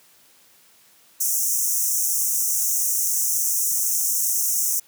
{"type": "high-pass noise", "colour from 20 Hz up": "pink", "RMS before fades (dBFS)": -22, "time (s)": [1.2, 4.8], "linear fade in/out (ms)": 10, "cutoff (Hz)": 5700, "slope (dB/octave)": 96, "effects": ["white hiss -55 dBFS RMS until 4.87 s", "high-pass 100 Hz 12 dB/octave"]}